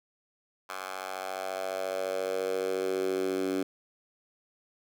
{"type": "tone with high-pass filter sweep", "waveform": "10% pulse", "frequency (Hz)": 94.4, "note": "F#2", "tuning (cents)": 35, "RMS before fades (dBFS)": -32, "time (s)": [0.69, 3.63], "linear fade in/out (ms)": 5, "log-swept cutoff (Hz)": [970, 300], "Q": 3.9, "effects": []}